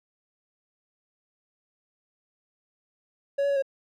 triangle tone with pitch steps, 559 / 565 / 560 / 544 Hz, C#5 / C#5 / C#5 / C#5, +14 / +33 / +18 / -33 cents, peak -20 dBFS, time 3.38-3.624 s, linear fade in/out 10 ms, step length 61 ms, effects none

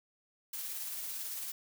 blue noise with tremolo, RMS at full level -39 dBFS, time 0.53-1.52 s, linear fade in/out 5 ms, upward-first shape sine, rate 18 Hz, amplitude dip 25%, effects none

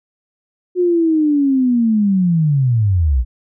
sine linear sweep, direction down, 364.7 to 55 Hz, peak -11 dBFS, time 0.75-3.25 s, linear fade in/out 50 ms, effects none

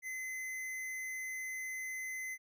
sine tone with hard clipping, 2044 Hz, C7, 41 cents flat, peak -40 dBFS, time 0.02-2.38 s, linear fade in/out 50 ms, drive 16 dB, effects none

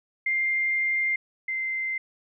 sine tone pair in turn, 2104 / 2080 Hz, C7 / C7, +9 / -11 cents, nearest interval unison, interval 20 cents, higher first, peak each -22 / -26 dBFS, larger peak first, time 0.26-1.16 / 1.48-1.98 s, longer first, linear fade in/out 5 ms, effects none

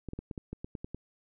clicks, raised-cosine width 3 ms, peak -25 dBFS, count 10, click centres 0.087 / 0.134 / 0.19 / 0.312 / 0.378 / 0.53 / 0.645 / 0.752 / 0.845 / 0.946 s, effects none

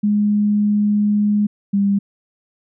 sine tone pair in turn, 207.7 / 199.74 Hz, G#3 / G3, 0 / +33 cents, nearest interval minor second, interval 67 cents, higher first, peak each -13 dBFS, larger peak neither, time 0.03-1.47 / 1.73-1.99 s, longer first, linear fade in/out 10 ms, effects none

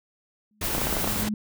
sine tone with exponential growth, 211.2 Hz, G#3, 29 cents sharp, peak -24 dBFS, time 0.51-1.34 s, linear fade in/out 2 ms, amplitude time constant 180 ms
pink noise, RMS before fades -30 dBFS, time 0.61-1.29 s, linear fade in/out 5 ms
violet noise with tremolo, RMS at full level -29 dBFS, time 0.63-1.24 s, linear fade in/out 10 ms, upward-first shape sine, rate 11 Hz, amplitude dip 35%
clicks, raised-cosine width 1 ms, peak -14 dBFS, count 8, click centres 0.75 / 0.781 / 0.817 / 0.87 / 0.927 / 0.968 / 1.044 / 1.075 s
effects none

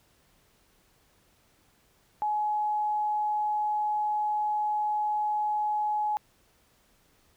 sine tone, 844 Hz, G#5, 28 cents sharp, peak -25 dBFS, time 2.22-6.17 s, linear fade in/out 0 ms, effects pink hiss -65 dBFS RMS until 7.36 s

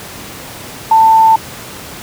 sine tone, 890 Hz, A5, 20 cents sharp, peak -4 dBFS, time 0.91-1.36 s, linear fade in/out 5 ms, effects pink hiss -29 dBFS RMS until 2.02 s + high-pass 80 Hz 12 dB/octave

